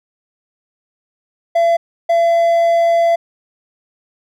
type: tone bursts at uneven times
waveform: triangle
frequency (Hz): 676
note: E5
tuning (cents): +43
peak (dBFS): -8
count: 2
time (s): 1.55-1.77 / 2.09-3.16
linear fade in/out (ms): 10
effects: none